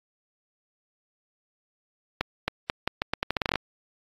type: accelerating click train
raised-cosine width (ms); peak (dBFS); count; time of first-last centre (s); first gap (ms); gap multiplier
0.3; -8; 15; 2.21-3.557; 270; 0.81
effects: AAC 32 kbps